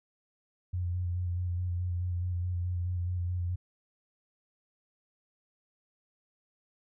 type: tone with vibrato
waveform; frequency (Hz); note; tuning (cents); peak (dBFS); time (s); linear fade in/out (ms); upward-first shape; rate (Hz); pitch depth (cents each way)
sine; 88.9; F2; +31; -29; 0.73-3.56; 10; square; 4.7; 23
effects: none